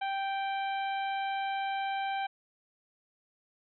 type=harmonic tone; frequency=783 Hz; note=G5; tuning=2 cents flat; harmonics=1 / 2 / 3 / 4 / 5; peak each=-31 / -40 / -42 / -45 / -51 dBFS; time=0.01-2.27 s; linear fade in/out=10 ms; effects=none